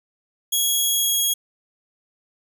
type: tone with pitch glide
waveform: 10% pulse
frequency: 3322 to 3303 Hz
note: G#7 to G#7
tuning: 0 to -10 cents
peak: -11 dBFS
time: 0.52-1.34 s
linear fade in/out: 10 ms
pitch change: -10 cents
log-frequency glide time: 0.85-1.18 s
effects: none